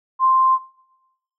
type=tone; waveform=sine; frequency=1047 Hz; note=C6; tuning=1 cent sharp; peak=-12 dBFS; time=0.19-0.59 s; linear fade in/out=50 ms; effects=noise-tail reverb RT60 0.9 s tail -20 dB re dry